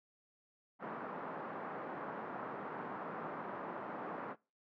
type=band-pass noise; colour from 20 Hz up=white; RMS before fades=-44 dBFS; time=0.79-4.36 s; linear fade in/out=50 ms; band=160 to 1300 Hz; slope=24 dB/octave; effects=noise-tail reverb RT60 0.3 s tail -23 dB re dry